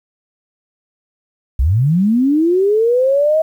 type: linear sweep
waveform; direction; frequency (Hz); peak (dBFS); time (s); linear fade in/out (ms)
sine; up; 55.1 to 643; -10; 1.59-3.42; 5
effects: 8-bit